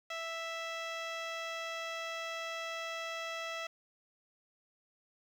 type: tone with low-pass filter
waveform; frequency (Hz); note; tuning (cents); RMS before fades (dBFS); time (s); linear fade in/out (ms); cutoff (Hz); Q
15% pulse; 659.3; E5; 0; -40; 0.1-3.67; 5; 4400; 3
effects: 10-bit